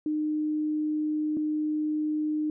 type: tone pair in turn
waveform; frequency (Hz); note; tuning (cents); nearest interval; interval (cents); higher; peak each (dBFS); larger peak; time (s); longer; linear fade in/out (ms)
sine; 305.1 / 305.1; D#4 / D#4; -34 / -34; unison; 0; neither; -25; neither; 0.06-1.37 / 1.37-2.5; first; 2
effects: none